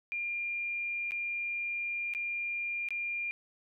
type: tone with dropouts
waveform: sine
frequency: 2400 Hz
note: D7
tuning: 37 cents sharp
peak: -32 dBFS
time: 0.12-3.31 s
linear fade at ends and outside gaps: 0 ms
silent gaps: 1.109-1.119 / 2.137-2.149 / 2.887-2.906 s
effects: none